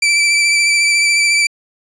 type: tone with vibrato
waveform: sawtooth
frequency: 2329 Hz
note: D7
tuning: 15 cents flat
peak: -7 dBFS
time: 0.02-1.47 s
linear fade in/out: 5 ms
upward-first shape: triangle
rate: 14 Hz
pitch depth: 26 cents each way
effects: resampled to 22050 Hz